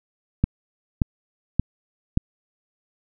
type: click train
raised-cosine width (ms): 5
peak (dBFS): -5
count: 4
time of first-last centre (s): 0.44-2.174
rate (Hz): 1.73
effects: none